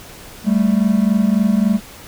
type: tone pair together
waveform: triangle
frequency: 196.41 / 220 Hz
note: G3 / A3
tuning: +4 / 0 cents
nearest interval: major second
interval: 196 cents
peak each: -13 dBFS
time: 0.44-1.8 s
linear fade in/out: 50 ms
effects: pink hiss -38 dBFS RMS until 2.07 s